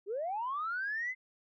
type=linear sweep; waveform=sine; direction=up; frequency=370.5 to 2078 Hz; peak=-32 dBFS; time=0.06-1.15 s; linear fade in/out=50 ms; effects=tanh soft clip ceiling -28 dBFS